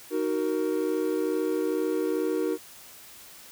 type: chord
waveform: triangle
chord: D# minor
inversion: none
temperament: just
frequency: 311.1 / 373.4 / 466.7 Hz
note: D#4 / F#4 / A#4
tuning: 0 / +16 / +2 cents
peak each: -27 dBFS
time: 0.1-2.58 s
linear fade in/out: 50 ms
effects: white hiss -48 dBFS RMS until 3.51 s